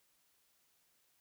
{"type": "silence", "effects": ["white hiss -74 dBFS RMS until 1.2 s"]}